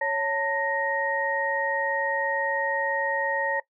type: tone cluster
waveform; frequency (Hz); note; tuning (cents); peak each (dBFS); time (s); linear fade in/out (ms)
sine; 555 / 897 / 1871; C#5 / A5 / A#6; +2 / +33 / +6; -28; 0.01-3.6; 5
effects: noise-tail reverb RT60 0.1 s tail -18 dB re dry